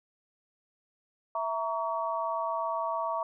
sine chord, A# diminished, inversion second, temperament equal with one note detuned, 659.3 / 932.3 / 1129.4 Hz, E5 / A#5 / C#6, 0 / 0 / +32 cents, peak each -33 dBFS, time 1.35-3.23 s, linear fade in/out 2 ms, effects none

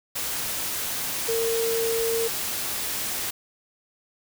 sine tone in noise, 456.9 Hz, A#4, 35 cents flat, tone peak -23 dBFS, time 1.28-2.28 s, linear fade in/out 10 ms, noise white, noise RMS -29 dBFS, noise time 0.15-3.31 s, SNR +3 dB, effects none

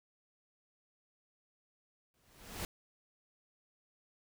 pink noise with exponential growth, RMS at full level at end -38 dBFS, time 2.14-2.65 s, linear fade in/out 1 ms, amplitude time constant 110 ms, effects none

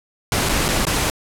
pink noise with dropouts, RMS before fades -19 dBFS, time 0.32-1.1 s, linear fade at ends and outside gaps 1 ms, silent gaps 0.489-0.493 / 0.682-0.687 / 0.852-0.868 s, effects low-pass 12000 Hz 12 dB/octave

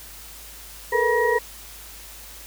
sine tone cluster, 432.9 / 462.1 / 489.4 / 965 / 1895 Hz, A4 / A#4 / B4 / B5 / A#6, -28 / -15 / -16 / -40 / +28 cents, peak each -24 dBFS, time 0.92-1.39 s, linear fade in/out 10 ms, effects added 52 Hz sine -46 dBFS peak until 2.46 s + white hiss -42 dBFS RMS until 2.46 s

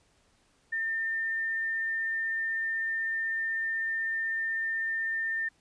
sine tone, 1804 Hz, A6, 43 cents sharp, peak -28 dBFS, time 0.72-5.49 s, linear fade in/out 10 ms, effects pink hiss -67 dBFS RMS until 5.6 s + resampled to 22050 Hz

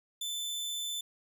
sawtooth tone, 3525 Hz, A7, 2 cents sharp, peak -31 dBFS, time 0.21-1.01 s, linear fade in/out 5 ms, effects none

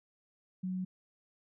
sine tone, 185 Hz, F#3, in tune, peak -33 dBFS, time 0.63-0.85 s, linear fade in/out 10 ms, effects none

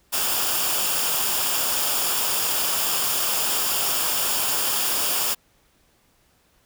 white noise with comb filter, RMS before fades -23 dBFS, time 0.12-5.35 s, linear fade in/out 20 ms, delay 0.49 ms, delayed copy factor -0.55, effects pink hiss -62 dBFS RMS until 6.65 s

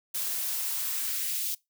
blue noise with high-pass filter sweep, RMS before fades -31 dBFS, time 0.14-1.55 s, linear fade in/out 10 ms, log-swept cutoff 200 to 3500 Hz, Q 1.1, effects noise-tail reverb RT60 0.2 s tail -23 dB re dry

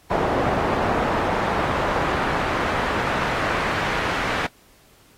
brown noise with band-pass filter sweep, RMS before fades -23 dBFS, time 0.1-4.47 s, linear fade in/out 10 ms, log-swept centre 800 to 1800 Hz, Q 0.98, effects pink hiss -55 dBFS RMS until 5.17 s + AAC 48 kbps

